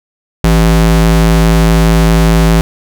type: ring-modulated tone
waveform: square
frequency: 110 Hz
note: A2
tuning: in tune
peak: -3 dBFS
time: 0.44-2.61 s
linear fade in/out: 0 ms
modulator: 56.2 Hz
effects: none